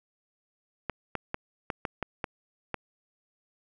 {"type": "clicks", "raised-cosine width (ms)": 0.5, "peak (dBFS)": -15, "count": 8, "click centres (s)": [0.897, 1.153, 1.344, 1.702, 1.852, 2.027, 2.242, 2.743], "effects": []}